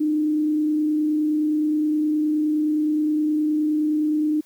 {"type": "tone with frequency modulation", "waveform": "sine", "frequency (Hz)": 304.4, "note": "D#4", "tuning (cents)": -38, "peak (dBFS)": -18, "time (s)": [0, 4.41], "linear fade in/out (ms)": 10, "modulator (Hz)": 29.6, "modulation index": 0.2, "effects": ["white hiss -57 dBFS RMS until 4.45 s"]}